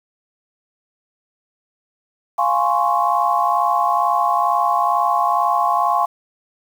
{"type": "chord", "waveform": "sine", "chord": "Db major seventh", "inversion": "first", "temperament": "equal", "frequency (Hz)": [698.5, 830.6, 1046.5, 1108.7], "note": ["F5", "Ab5", "C6", "Db6"], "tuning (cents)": [0, 0, 0, 0], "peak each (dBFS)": -20, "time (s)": [2.38, 6.06], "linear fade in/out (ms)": 10, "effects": ["7-bit"]}